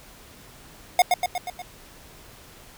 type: tone with echo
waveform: square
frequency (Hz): 720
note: F#5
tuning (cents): -47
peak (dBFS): -13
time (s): 0.99-1.02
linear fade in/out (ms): 2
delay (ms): 120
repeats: 5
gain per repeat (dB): -4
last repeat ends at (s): 1.62
effects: pink hiss -48 dBFS RMS until 2.77 s